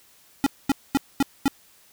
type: tone bursts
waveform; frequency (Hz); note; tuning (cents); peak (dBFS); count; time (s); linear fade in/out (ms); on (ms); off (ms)
square; 276.5; C#4; -4; -17; 5; 0.44-1.48; 0; 24; 230
effects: white hiss -56 dBFS RMS until 1.92 s